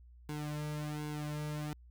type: tone with flanger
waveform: sawtooth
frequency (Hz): 150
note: D3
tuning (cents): +37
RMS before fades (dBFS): -39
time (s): 0.29-1.73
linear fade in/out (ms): 0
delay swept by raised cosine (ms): 1.6 to 2.8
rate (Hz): 1.3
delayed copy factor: -0.95
effects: added 60 Hz sine -54 dBFS peak until 1.9 s